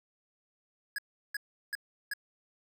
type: tone bursts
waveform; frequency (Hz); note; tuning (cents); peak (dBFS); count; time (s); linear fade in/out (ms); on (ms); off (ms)
square; 1669; G#6; +8; -33; 4; 0.96-2.136; 2; 24; 360
effects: none